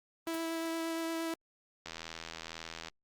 sawtooth tone with vibrato, 328.4 Hz, E4, 6 cents flat, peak -30 dBFS, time 0.27-1.34 s, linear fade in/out 2 ms, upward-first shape sine, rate 8.6 Hz, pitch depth 10 cents each way
white noise with exponential decay, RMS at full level -40 dBFS, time 0.34-0.42 s, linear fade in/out 2 ms, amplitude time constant 16 ms
click train, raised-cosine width 0.2 ms, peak -24 dBFS, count 85, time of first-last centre 1.86-2.884 s, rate 82 Hz
effects Opus 32 kbps

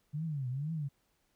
sine tone with vibrato, 142.5 Hz, C#3, 48 cents sharp, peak -33 dBFS, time 0.13-0.89 s, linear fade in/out 20 ms, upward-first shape triangle, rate 2.1 Hz, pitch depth 270 cents each way, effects pink hiss -75 dBFS RMS until 1.35 s

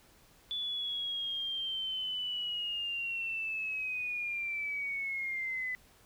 sine linear sweep, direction down, 3464 to 2000 Hz, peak -33 dBFS, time 0.51-5.75 s, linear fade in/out 0 ms, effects pink hiss -62 dBFS RMS until 6.05 s

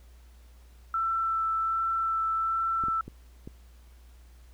sine tone with vibrato, 1331 Hz, E6, 16 cents sharp, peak -25 dBFS, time 0.94-3.01 s, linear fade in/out 2 ms, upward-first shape sine, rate 1.3 Hz, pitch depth 10 cents each way
clicks, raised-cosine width 3 ms, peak -27 dBFS, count 4, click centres 2.838 / 2.884 / 3.08 / 3.475 s
effects added 60 Hz sine -50 dBFS peak until 4.53 s + pink hiss -63 dBFS RMS until 4.53 s

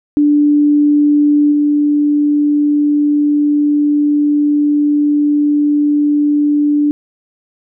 sine tone with level steps, 293.7 Hz, D4, in tune, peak -7 / -9 dBFS, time 0.17-6.91 s, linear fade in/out 0 ms, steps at 1.51 s, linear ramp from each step 20 ms, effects none

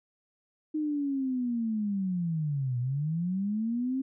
sine linear two-way sweep, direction down then up, 311.1 to 120 to 269.7 Hz, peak -27 dBFS, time 0.74-4.02 s, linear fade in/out 10 ms, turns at 2.79 s, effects none

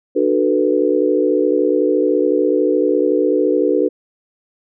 sine chord, B minor seventh, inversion first, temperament equal with one note detuned, 298.6 / 370 / 440 / 493.9 Hz, D4 / F#4 / A4 / B4, +29 / 0 / 0 / 0 cents, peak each -18 dBFS, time 0.15-3.89 s, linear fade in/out 20 ms, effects none

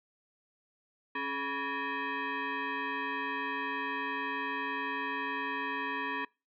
sine tone with frequency modulation, 425.9 Hz, G#4, 44 cents sharp, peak -32 dBFS, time 1.15-6.25 s, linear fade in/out 5 ms, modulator 702 Hz, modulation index 3, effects noise-tail reverb RT60 0.3 s tail -26 dB re dry

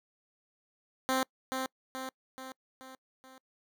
10% pulse tone with echo, 261.6 Hz, C4, in tune, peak -19 dBFS, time 1.09-1.23 s, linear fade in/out 0 ms, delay 430 ms, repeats 5, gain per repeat -5 dB, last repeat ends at 3.38 s, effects noise-tail reverb RT60 0.1 s tail -26 dB re dry

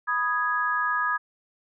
sine chord, G# minor, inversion first, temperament equal, 987.8 / 1244.5 / 1661.2 Hz, B5 / D#6 / G#6, 0 / 0 / 0 cents, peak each -30 / -26 / -26 dBFS, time 0.07-1.18 s, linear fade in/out 20 ms, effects none

